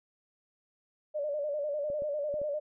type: tone with vibrato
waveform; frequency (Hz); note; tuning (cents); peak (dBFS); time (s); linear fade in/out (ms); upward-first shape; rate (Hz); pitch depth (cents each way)
sine; 587.3; D5; 0; -30; 1.14-2.6; 20; square; 10; 57
type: clicks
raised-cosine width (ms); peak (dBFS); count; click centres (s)
2; -33; 4; 1.901 / 2.021 / 2.341 / 2.416
effects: none